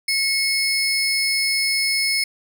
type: tone pair together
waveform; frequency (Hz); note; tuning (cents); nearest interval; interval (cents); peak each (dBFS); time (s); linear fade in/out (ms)
35% pulse; 2180 / 5185; C#7 / E8; -29 / -29; octave + minor third; 1500; -19; 0.08-2.24; 5
effects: none